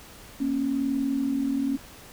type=tone pair together; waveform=sine; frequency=233.9 / 274.7 Hz; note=A#3 / C#4; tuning=+6 / -16 cents; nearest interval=minor third; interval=278 cents; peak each=-30 / -24 dBFS; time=0.4-1.77 s; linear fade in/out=10 ms; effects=pink hiss -47 dBFS RMS until 2.12 s